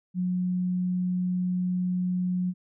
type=tone; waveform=sine; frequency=181.2 Hz; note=F#3; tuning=36 cents flat; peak=-24 dBFS; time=0.14-2.54 s; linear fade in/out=50 ms; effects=none